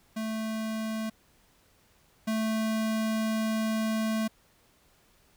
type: tone pair in turn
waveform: square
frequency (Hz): 220 / 220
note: A3 / A3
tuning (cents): 0 / 0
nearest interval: unison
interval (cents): 0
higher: neither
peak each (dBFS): -31 / -27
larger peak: second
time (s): 0.16-1.1 / 2.27-4.28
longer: second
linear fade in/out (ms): 10
effects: pink hiss -64 dBFS RMS until 5.36 s